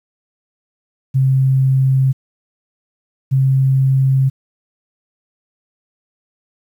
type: tone pair in turn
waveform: sine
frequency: 132.9 / 133.61 Hz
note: C3 / C3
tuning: +27 / +37 cents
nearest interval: unison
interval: 10 cents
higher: second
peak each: -10 dBFS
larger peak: neither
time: 1.14-2.13 / 3.31-4.3 s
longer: neither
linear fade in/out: 20 ms
effects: 8-bit

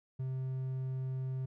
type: tone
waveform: triangle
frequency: 130.81 Hz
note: C3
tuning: in tune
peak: -32 dBFS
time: 0.19-1.46 s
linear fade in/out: 10 ms
effects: none

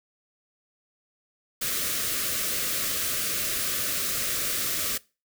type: band-stop noise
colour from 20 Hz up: white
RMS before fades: -28 dBFS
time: 1.61-4.98 s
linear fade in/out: 10 ms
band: 680 to 1100 Hz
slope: 96 dB/octave
effects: noise-tail reverb RT60 0.3 s tail -22 dB re dry

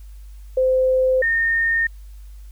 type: tone pair in turn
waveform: sine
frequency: 517 / 1830.7 Hz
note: C5 / A#6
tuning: -21 / -32 cents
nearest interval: octave + minor seventh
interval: 2189 cents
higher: second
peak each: -14 / -16 dBFS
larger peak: first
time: 0.57-1.22 / 1.22-1.87 s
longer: neither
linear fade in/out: 5 ms
effects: added 50 Hz sine -36 dBFS peak until 2.51 s + white hiss -58 dBFS RMS until 2.51 s

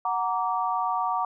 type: chord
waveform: sine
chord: Gb augmented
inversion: none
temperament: equal with one note detuned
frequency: 740 / 932.3 / 1160.5 Hz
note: Gb5 / Bb5 / D6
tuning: 0 / 0 / -21 cents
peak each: -28 dBFS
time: 0.05-1.25 s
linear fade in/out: 2 ms
effects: none

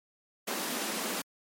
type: high-pass noise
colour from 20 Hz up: pink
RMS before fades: -34 dBFS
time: 0.47-1.22 s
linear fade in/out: 10 ms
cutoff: 190 Hz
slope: 48 dB/octave
effects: MP3 64 kbps

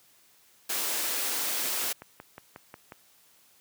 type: high-pass noise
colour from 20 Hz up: white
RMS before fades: -30 dBFS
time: 0.69-1.93 s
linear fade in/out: 10 ms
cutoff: 250 Hz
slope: 24 dB/octave
type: click train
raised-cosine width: 0.5 ms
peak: -27 dBFS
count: 8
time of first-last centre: 1.66-2.921 s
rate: 5.55 Hz
effects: white hiss -61 dBFS RMS until 3.6 s + high-pass 80 Hz 12 dB/octave

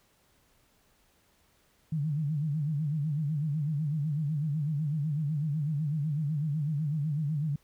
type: tone with vibrato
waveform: sine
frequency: 150.2 Hz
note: D3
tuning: 39 cents sharp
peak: -27 dBFS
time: 1.92-7.56 s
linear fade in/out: 5 ms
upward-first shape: sine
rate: 8 Hz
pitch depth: 120 cents each way
effects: pink hiss -67 dBFS RMS until 7.63 s

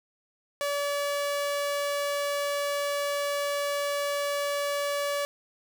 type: tone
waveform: sawtooth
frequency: 573 Hz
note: D5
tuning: 43 cents flat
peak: -23 dBFS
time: 0.61-5.25 s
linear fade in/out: 0 ms
effects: none

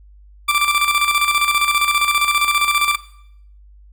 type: tone with tremolo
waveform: 20% pulse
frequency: 1174.7 Hz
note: D6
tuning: in tune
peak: -8 dBFS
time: 0.48-2.96 s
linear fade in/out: 10 ms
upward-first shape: square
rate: 15 Hz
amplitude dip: 60%
effects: noise-tail reverb RT60 0.7 s tail -17 dB re dry + added 50 Hz sine -42 dBFS peak until 3.92 s

